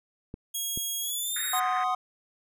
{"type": "clicks", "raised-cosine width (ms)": 3, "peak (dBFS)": -24, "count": 2, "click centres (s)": [0.341, 0.775]}
{"type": "tone with pitch glide", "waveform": "5% pulse", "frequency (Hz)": [3300, 3747], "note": ["G#7", "A#7"], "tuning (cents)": [-12, 8], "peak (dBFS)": -22, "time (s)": [0.54, 1.6], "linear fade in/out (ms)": 10, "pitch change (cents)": 220, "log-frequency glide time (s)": [1.01, 1.46]}
{"type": "band-pass noise", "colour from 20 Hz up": "pink", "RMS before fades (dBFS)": -38, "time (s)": [1.36, 1.84], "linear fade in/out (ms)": 2, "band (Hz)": [1500, 2000], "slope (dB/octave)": 48}
{"type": "chord", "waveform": "triangle", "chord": "C diminished", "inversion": "second", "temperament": "equal", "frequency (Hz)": [740, 1046.5, 1244.5], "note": ["Gb5", "C6", "Eb6"], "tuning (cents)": [0, 0, 0], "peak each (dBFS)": [-26, -30, -27], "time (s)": [1.53, 1.95], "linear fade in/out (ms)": 5}
{"effects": []}